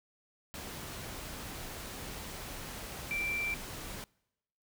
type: tone in noise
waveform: sine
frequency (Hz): 2349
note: D7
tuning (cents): 0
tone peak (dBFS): -32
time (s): 3.11-3.54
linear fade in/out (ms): 0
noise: pink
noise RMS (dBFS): -43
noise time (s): 0.54-4.04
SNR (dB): +8
effects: noise-tail reverb RT60 0.9 s tail -26 dB re dry